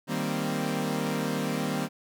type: chord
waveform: sawtooth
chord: C minor seventh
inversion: first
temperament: equal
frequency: 155.56 / 196 / 233.1 / 261.6 Hz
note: Eb3 / G3 / Bb3 / C4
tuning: 0 / 0 / 0 / 0 cents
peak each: -29 dBFS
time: 0.07-1.89 s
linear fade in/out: 50 ms
effects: none